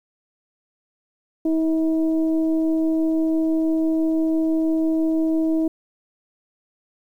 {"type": "tone with frequency modulation", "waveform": "sine", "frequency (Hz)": 320, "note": "D#4", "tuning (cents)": 49, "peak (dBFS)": -17, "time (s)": [1.45, 5.68], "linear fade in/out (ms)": 5, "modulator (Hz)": 323, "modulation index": 0.47, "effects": ["9-bit"]}